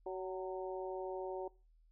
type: harmonic tone with a mistuned harmonic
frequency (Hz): 187.6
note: F#3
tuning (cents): +24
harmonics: 2 / 3 / 4 / 5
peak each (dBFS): -41 / -45 / -47 / -49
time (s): 0.06-1.48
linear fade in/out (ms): 5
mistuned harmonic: 5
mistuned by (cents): -40
effects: noise-tail reverb RT60 0.3 s tail -21 dB re dry + added 40 Hz sine -64 dBFS peak until 1.91 s